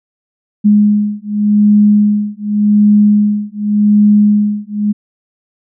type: beating tone pair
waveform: sine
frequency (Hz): 207.7 / 208.57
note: G#3 / G#3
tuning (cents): 0 / +8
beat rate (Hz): 0.87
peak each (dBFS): -10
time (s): 0.64-4.93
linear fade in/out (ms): 20
effects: none

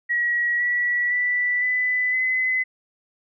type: tone with pitch steps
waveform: sine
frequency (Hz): 1914 / 1941.8 / 1970.1 / 1998.7 / 2028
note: A#6 / B6 / B6 / B6 / B6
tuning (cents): +45 / -30 / -5 / +20 / +45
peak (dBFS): -19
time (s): 0.09-2.64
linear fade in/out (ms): 20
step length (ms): 510
effects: none

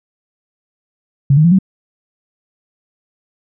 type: tone with pitch steps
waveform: sine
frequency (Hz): 138.9 / 154.12 / 171.01 / 189.74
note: C#3 / D#3 / F3 / F#3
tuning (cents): +4 / -16 / -36 / +44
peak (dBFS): -6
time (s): 1.3-1.588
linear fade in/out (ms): 5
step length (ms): 72
effects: none

